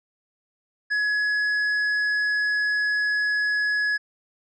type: tone with hard clipping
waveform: sine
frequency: 1687 Hz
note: G#6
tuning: 27 cents sharp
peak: -22 dBFS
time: 0.9-3.98 s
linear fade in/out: 20 ms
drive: 5 dB
effects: resampled to 22050 Hz